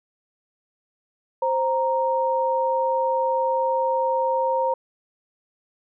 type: tone pair together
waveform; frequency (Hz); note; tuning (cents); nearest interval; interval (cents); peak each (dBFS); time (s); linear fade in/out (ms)
sine; 525.1 / 932.3; C5 / A#5; +6 / 0; minor seventh; 994; -22; 1.42-4.74; 5
effects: none